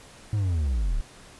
triangle linear sweep, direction down, 108.9 to 30.92 Hz, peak -20 dBFS, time 0.33-1.01 s, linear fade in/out 0 ms, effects pink hiss -49 dBFS RMS until 1.39 s + resampled to 24000 Hz

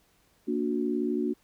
sine chord, Bb augmented, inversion none, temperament just, 233.1 / 291.4 / 364.2 Hz, Bb3 / D4 / F#4, 0 / -13 / -27 cents, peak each -30 dBFS, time 0.47-1.34 s, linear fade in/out 20 ms, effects pink hiss -66 dBFS RMS until 1.43 s

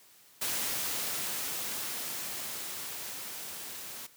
white noise with level ramp, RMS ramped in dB -32 to -43 dBFS, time 0.41-4.07 s, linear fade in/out 10 ms, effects white hiss -59 dBFS RMS until 4.16 s + high-pass 100 Hz 12 dB/octave

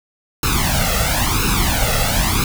pink noise with flanger, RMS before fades -17 dBFS, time 0.43-2.44 s, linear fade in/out 2 ms, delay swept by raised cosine 0.76 to 1.52 ms, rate 0.98 Hz, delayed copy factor +0.9, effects none

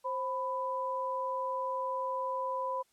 sine tone pair together, 527.6 / 996 Hz, C5 / B5, +14 / +14 cents, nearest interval major seventh, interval 1100 cents, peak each -36 / -33 dBFS, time 0.04-2.83 s, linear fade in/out 20 ms, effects white hiss -71 dBFS RMS until 2.92 s + low-pass 11000 Hz 12 dB/octave

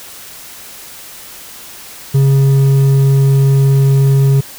sine tone with hard clipping, 136.6 Hz, C#3, 25 cents flat, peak -8 dBFS, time 2.14-4.41 s, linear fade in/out 10 ms, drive 5 dB, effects white hiss -33 dBFS RMS until 4.58 s

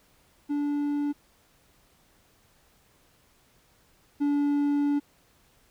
triangle tone pair in turn, 290 / 288 Hz, D4 / D4, -22 / -34 cents, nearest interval unison, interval 12 cents, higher first, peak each -23 / -20 dBFS, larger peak second, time 0.49-1.13 / 4.2-5 s, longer second, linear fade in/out 20 ms, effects pink hiss -63 dBFS RMS until 5.7 s

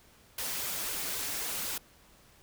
white noise with flanger, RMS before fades -35 dBFS, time 0.38-1.78 s, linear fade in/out 5 ms, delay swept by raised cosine 1.9 to 7.5 ms, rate 3.8 Hz, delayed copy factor +0.8, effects pink hiss -60 dBFS RMS until 2.42 s

